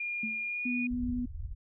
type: tone with pitch glide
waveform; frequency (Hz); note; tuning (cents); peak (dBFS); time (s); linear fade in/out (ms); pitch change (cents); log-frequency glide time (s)
sine; 2417 to 2456; D7 to D#7; +49 to -23; -32; 0-0.87; 5; +28; 0.48-0.67
type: tone with exponential decay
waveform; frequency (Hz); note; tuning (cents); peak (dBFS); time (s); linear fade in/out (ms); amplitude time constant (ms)
sine; 220; A3; 0; -32; 0.23-0.51; 5; 59
type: tone with vibrato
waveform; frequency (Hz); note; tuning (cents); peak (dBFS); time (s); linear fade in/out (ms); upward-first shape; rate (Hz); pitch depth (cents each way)
sine; 245.8; B3; -8; -30; 0.65-1.26; 10; triangle; 10; 9
type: low-pass noise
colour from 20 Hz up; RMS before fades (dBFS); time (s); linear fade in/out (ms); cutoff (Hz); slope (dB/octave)
pink; -39; 0.9-1.55; 20; 100; 48
effects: none